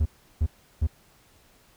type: tone bursts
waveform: triangle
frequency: 76.9 Hz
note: D#2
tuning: 20 cents flat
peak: -17 dBFS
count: 3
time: 0-0.871 s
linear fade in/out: 10 ms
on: 57 ms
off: 350 ms
effects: pink hiss -59 dBFS RMS until 1.76 s

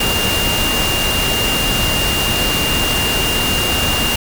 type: tone in noise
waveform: sine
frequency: 2805 Hz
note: F7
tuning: 7 cents sharp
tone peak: -18 dBFS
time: 0-4.16 s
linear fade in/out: 5 ms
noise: pink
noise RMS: -18 dBFS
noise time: 0-4.16 s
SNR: -3 dB
effects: none

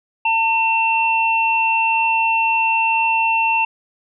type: tone pair together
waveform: sine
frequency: 901 / 2700 Hz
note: A5 / E7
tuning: +41 / +41 cents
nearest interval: octave + perfect fifth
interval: 1900 cents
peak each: -17 dBFS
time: 0.25-3.65 s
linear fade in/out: 5 ms
effects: none

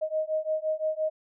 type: beating tone pair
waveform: sine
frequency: 622.3 / 628.1 Hz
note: D#5 / D#5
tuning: 0 / +16 cents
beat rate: 5.8 Hz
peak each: -29 dBFS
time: 0.01-1.1 s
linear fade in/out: 20 ms
effects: none

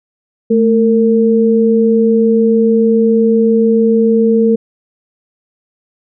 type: tone pair together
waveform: sine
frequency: 220 / 456.8 Hz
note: A3 / A#4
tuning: 0 / -35 cents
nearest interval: octave + minor second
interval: 1265 cents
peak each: -10 dBFS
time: 0.5-4.56 s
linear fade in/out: 10 ms
effects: none

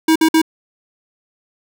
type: tone bursts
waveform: square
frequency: 320 Hz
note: D#4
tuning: 49 cents sharp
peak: -10 dBFS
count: 3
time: 0.08-0.417 s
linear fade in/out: 5 ms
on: 77 ms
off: 53 ms
effects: none

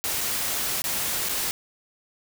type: noise with dropouts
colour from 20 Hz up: white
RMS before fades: -27 dBFS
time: 0.04-1.51 s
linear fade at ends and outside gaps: 0 ms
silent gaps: 0.208-0.212 / 0.819-0.841 / 1.287-1.293 s
effects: none

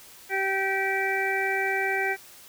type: harmonic tone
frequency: 387.5 Hz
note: G4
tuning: 20 cents flat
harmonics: 1 / 2 / 4 / 5 / 6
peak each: -30 / -30 / -30 / -30 / -30 dBFS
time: 0.29-2.17 s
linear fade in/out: 50 ms
effects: white hiss -49 dBFS RMS until 2.48 s

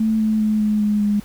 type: tone with pitch steps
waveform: sine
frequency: 220 / 217.2 / 214.5 / 211.8 / 209.1 / 206.5 Hz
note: A3 / A3 / A3 / G#3 / G#3 / G#3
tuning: 0 / -22 / -44 / +34 / +12 / -10 cents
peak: -15 dBFS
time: 0-1.2 s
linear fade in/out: 5 ms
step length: 200 ms
effects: added 50 Hz sine -44 dBFS peak until 1.24 s + pink hiss -45 dBFS RMS until 1.24 s

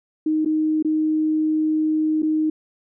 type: tone with dropouts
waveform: sine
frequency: 311.1 Hz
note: D#4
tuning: in tune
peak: -17 dBFS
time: 0.26-2.5 s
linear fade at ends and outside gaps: 5 ms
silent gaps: 0.449-0.458 / 0.826-0.847 / 2.222-2.229 s
effects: none

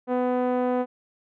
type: tone with low-pass filter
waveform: 5% pulse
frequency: 249.9 Hz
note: B3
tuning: 21 cents sharp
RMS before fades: -24 dBFS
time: 0.07-0.86 s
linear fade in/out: 50 ms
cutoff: 550 Hz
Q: 1.2
effects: none

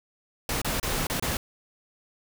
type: noise with dropouts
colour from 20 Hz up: pink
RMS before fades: -28 dBFS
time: 0.49-1.37 s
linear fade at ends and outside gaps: 2 ms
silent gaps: 0.617-0.646 / 0.799-0.829 / 1.069-1.099 / 1.198-1.224 s
effects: none

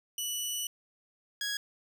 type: tone pair in turn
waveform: 15% pulse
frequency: 2957 / 1659.6 Hz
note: F#7 / G#6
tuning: -2 / -2 cents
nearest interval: minor seventh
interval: 1000 cents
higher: first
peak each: -25 dBFS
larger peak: neither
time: 0.18-0.67 / 1.41-1.57 s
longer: first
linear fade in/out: 2 ms
effects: none

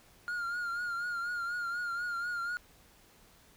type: tone with vibrato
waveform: triangle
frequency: 1413 Hz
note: F6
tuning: 20 cents sharp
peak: -31 dBFS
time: 0.28-2.57 s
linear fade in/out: 0 ms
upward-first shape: triangle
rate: 4.1 Hz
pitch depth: 56 cents each way
effects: pink hiss -61 dBFS RMS until 3.56 s

